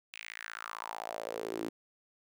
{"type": "tone with high-pass filter sweep", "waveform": "sawtooth", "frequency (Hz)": 55.7, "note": "A1", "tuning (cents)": 22, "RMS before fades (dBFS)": -41, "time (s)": [0.13, 1.69], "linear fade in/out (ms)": 5, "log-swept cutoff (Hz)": [2600, 300], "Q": 4.3, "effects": []}